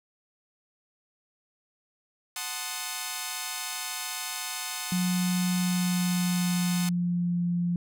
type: chord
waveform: 5% pulse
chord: F# diminished seventh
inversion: none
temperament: equal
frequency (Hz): 740 / 880 / 1046.5 / 1244.5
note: F#5 / A5 / C6 / Eb6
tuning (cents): 0 / 0 / 0 / 0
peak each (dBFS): -26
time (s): 2.36-6.89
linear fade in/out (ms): 2
type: tone with pitch glide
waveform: sine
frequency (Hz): 180 to 174.27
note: F#3 to F3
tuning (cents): -47 to -3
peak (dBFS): -24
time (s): 4.92-7.76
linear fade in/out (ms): 2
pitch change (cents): -56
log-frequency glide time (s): 5.46-7.44
effects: none